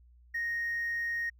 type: tone with hard clipping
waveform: triangle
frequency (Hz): 1864.7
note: A#6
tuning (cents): 0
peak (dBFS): -30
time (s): 0.34-1.3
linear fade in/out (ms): 10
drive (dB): 2
effects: added 60 Hz sine -56 dBFS peak until 1.39 s